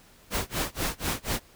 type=noise with tremolo; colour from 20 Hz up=pink; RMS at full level=-27 dBFS; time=0.3-1.4 s; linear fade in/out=50 ms; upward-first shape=sine; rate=4.1 Hz; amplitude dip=100%; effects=pink hiss -56 dBFS RMS until 1.55 s